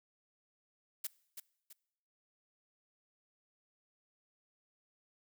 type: noise with echo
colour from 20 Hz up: blue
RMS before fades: -38 dBFS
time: 1.04-1.07 s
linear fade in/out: 5 ms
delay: 330 ms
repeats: 2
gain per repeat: -8 dB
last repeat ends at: 1.73 s
effects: noise-tail reverb RT60 0.8 s tail -22 dB re dry